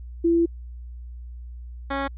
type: tone pair in turn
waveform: sine / 10% pulse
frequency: 336.9 / 275.5 Hz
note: E4 / C#4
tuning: +38 / -11 cents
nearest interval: minor third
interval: 349 cents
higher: first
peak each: -16 dBFS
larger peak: neither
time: 0.24-0.46 / 1.9-2.08 s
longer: first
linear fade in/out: 10 ms
effects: added 60 Hz sine -35 dBFS peak until 2.17 s + resampled to 8000 Hz